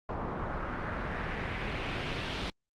pink noise with low-pass filter sweep, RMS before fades -35 dBFS, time 0.09-2.5 s, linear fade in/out 2 ms, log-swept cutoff 1000 to 3800 Hz, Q 1.7, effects Opus 48 kbps

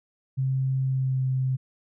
sine tone with pitch glide, 132.5 to 130.6 Hz, C3 to C3, +22 to -3 cents, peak -22 dBFS, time 0.37-1.57 s, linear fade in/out 20 ms, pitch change -25 cents, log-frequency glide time 0.83-1.24 s, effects none

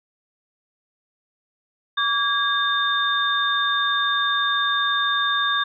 sine tone cluster, 1146 / 1636 / 3623 Hz, D6 / G#6 / A7, -43 / -26 / +50 cents, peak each -23 dBFS, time 1.97-5.64 s, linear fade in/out 10 ms, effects none

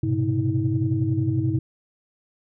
sine tone cluster, 102.8 / 121.9 / 133 / 319.7 Hz, G#2 / B2 / C3 / D#4, -17 / -22 / +29 / +47 cents, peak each -25 dBFS, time 0.03-1.59 s, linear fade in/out 5 ms, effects tanh soft clip ceiling -9 dBFS

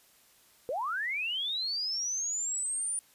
sine linear sweep, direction up, 462.1 to 9460 Hz, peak -30 dBFS, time 0.69-2.99 s, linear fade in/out 0 ms, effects white hiss -62 dBFS RMS until 3.14 s + resampled to 32000 Hz

